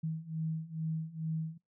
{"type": "beating tone pair", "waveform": "sine", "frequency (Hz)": [158.5, 160.8], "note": ["D#3", "E3"], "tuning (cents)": [32, -43], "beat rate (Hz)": 2.3, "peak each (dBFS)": [-38, -36], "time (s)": [0.03, 1.58], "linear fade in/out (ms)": 10, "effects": ["noise-tail reverb RT60 0.2 s tail -24 dB re dry"]}